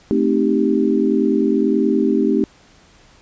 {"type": "chord", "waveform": "sine", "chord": "A half-diminished seventh", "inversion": "none", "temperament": "equal", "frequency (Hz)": [220, 261.6, 311.1, 392], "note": ["A3", "C4", "Eb4", "G4"], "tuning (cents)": [0, 0, 0, 0], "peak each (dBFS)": -19, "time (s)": [0.11, 2.44], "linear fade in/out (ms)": 0, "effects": ["pink hiss -50 dBFS RMS until 3.21 s", "resampled to 16000 Hz"]}